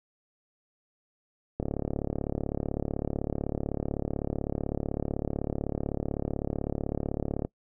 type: click train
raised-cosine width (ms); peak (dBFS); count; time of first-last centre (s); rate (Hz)
2; -16; 211; 1.6-7.45; 35.9
effects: noise-tail reverb RT60 0.1 s tail -22 dB re dry